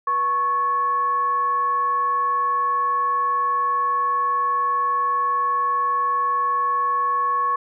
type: tone with frequency modulation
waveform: sine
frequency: 1105 Hz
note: C#6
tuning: 6 cents flat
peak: -18 dBFS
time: 0.07-7.56 s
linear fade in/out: 5 ms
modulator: 616 Hz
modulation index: 0.26
effects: none